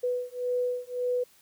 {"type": "beating tone pair", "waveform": "sine", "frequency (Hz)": [493.9, 495.7], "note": ["B4", "B4"], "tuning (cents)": [0, 6], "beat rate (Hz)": 1.8, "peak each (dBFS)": -30, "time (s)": [0.03, 1.24], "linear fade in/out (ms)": 10, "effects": ["white hiss -60 dBFS RMS until 1.41 s"]}